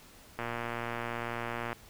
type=click train; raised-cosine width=0.5 ms; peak=-20 dBFS; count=159; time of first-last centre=0.39-1.729 s; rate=118 Hz; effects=pink hiss -55 dBFS RMS until 1.89 s